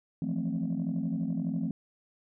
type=chord; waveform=sine; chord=F major seventh; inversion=third; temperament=equal with one note detuned; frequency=164.81 / 176.75 / 220 / 261.6 Hz; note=E3 / F3 / A3 / C4; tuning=0 / +21 / 0 / 0 cents; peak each=-33 dBFS; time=0.22-1.71 s; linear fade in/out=2 ms; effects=tanh soft clip ceiling -23 dBFS